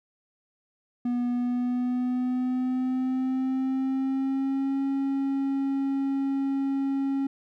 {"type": "tone with pitch glide", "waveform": "triangle", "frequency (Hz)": [243.5, 273.3], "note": ["B3", "C#4"], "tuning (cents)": [-24, -24], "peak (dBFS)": -22, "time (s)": [1.05, 7.27], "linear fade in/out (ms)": 5, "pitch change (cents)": 200, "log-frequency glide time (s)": [1.29, 4.83], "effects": []}